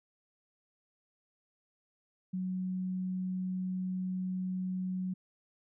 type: tone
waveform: sine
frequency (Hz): 185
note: F#3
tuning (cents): 0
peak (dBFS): -32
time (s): 2.33-5.14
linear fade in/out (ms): 10
effects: none